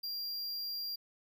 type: tone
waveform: square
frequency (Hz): 4764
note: D8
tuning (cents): +24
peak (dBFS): -37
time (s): 0.03-0.96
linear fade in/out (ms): 10
effects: none